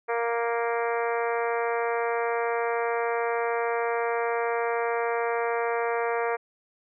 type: harmonic tone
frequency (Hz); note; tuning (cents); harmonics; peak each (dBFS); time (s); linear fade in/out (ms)
233.5; A#3; +3; 2 / 3 / 4 / 5 / 6 / 7 / 8 / 9 / 10; -27 / -31 / -33 / -35 / -37 / -38 / -39 / -40 / -41; 0.08-6.37; 20
effects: none